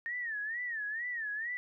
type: tone with vibrato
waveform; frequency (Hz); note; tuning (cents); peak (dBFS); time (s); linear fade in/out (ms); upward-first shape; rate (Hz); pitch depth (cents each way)
sine; 1818; A#6; -44; -34; 0.06-1.57; 0; sine; 2.2; 150
effects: none